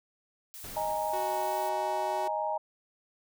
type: noise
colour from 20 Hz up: blue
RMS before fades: -45 dBFS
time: 0.54-1.69 s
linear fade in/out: 0 ms
type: noise with exponential decay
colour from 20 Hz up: pink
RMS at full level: -44 dBFS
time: 0.64-2.35 s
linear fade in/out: 1 ms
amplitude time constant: 370 ms
type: chord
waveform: sine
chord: D# suspended fourth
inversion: none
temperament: just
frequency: 622.3 / 829.7 / 933.4 Hz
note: D#5 / G#5 / A#5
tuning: 0 / -2 / +2 cents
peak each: -33 dBFS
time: 0.76-2.58 s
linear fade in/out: 10 ms
type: tone with pitch glide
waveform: sawtooth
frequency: 370 to 373 Hz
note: F#4 to F#4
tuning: 0 to +14 cents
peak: -33 dBFS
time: 1.13-2.28 s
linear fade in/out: 5 ms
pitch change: +14 cents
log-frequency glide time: 1.34-1.57 s
effects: none